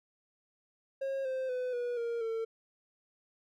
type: tone with pitch steps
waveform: triangle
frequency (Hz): 541 / 521.7 / 503 / 485 / 467.7 / 451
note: C#5 / C5 / B4 / B4 / A#4 / A4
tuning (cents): -42 / -5 / +32 / -31 / +6 / +43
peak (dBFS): -30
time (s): 1.01-2.45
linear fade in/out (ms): 10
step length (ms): 240
effects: none